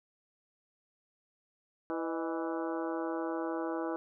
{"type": "harmonic tone with a mistuned harmonic", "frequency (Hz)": 164.81, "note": "E3", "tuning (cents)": 0, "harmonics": [2, 3, 4, 5, 6, 7, 8, 9], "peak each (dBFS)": [-35, -39, -41, -43, -45, -46, -47, -48], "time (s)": [1.9, 3.96], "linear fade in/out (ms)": 0, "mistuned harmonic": 4, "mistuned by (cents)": -86, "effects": []}